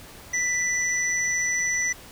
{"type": "tone pair together", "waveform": "sine", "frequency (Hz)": [1982, 5934], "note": ["B6", "F#8"], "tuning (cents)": [6, 4], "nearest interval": "octave + perfect fifth", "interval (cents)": 1898, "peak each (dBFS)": [-24, -26], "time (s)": [0.33, 1.93], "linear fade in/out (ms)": 10, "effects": ["pink hiss -45 dBFS RMS until 2.11 s"]}